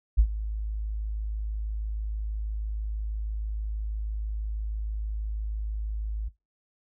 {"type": "tone with ADSR envelope", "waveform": "sine", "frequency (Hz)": 53.1, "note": "G#1", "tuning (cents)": 39, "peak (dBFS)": -13, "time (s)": [0.17, 6.29], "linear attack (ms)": 23, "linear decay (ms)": 73, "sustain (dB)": -15, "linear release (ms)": 13, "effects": ["noise-tail reverb RT60 0.2 s tail -18 dB re dry"]}